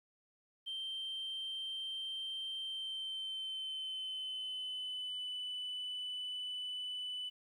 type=tone with pitch glide; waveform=sine; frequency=3136 to 2991 Hz; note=G7 to F#7; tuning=0 to +18 cents; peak=-37 dBFS; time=0.66-7.3 s; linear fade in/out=20 ms; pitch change=-82 cents; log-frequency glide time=2.58-5.32 s; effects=tanh soft clip ceiling -36 dBFS + 12-bit